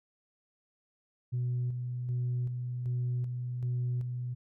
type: tone with tremolo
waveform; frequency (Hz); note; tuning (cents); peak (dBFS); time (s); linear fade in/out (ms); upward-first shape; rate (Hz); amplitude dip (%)
sine; 123.47; B2; 0; -27; 1.32-4.35; 20; square; 1.3; 45
effects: tanh soft clip ceiling -26 dBFS